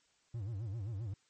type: tone with vibrato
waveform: triangle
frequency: 106.4 Hz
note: G#2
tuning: 42 cents sharp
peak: -35 dBFS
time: 0.34-1.14 s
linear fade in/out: 5 ms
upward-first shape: sine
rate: 7.6 Hz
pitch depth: 210 cents each way
effects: white hiss -72 dBFS RMS until 1.29 s + MP3 32 kbps